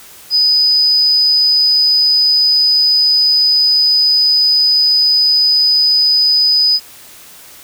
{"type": "tone", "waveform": "sine", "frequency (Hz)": 4987, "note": "D#8", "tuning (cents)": 3, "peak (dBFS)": -8, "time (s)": [0.3, 6.8], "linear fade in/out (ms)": 50, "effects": ["white hiss -38 dBFS RMS until 7.63 s"]}